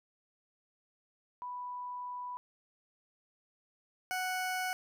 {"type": "tone pair in turn", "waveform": ["sine", "20% pulse"], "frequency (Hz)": [987.8, 740], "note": ["B5", "F#5"], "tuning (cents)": [0, 0], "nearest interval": "perfect fourth", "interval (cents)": 500, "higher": "first", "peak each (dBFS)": [-38, -28], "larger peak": "second", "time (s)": [[1.42, 2.37], [4.11, 4.73]], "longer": "first", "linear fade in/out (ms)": 0, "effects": []}